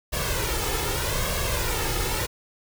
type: noise with flanger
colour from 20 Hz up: pink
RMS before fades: -26 dBFS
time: 0.12-2.27 s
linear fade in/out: 20 ms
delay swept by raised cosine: 1.8 to 2.33 ms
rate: 0.82 Hz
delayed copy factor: +0.65
effects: none